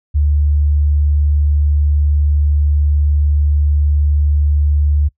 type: tone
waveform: sine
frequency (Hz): 73.42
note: D2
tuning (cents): 0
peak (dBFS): -10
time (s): 0.14-5.09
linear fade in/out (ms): 20
effects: noise-tail reverb RT60 0.1 s tail -22 dB re dry